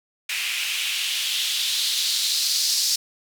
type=noise with band-pass filter sweep; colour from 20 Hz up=blue; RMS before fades=-24 dBFS; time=0.29-2.96 s; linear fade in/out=5 ms; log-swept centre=2400 to 5000 Hz; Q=3; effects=none